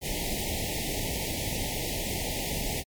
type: band-stop noise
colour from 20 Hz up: pink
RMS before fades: -31 dBFS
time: 0.01-2.84 s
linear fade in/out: 50 ms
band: 890 to 1900 Hz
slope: 96 dB/octave
effects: MP3 96 kbps